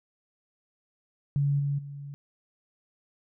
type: tone with level steps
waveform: sine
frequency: 141.9 Hz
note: C#3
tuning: 41 cents sharp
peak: -22 / -25 / -37 dBFS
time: 1.36-2.14 s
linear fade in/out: 0 ms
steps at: 1.59 / 1.78 s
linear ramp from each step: 10 ms
effects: none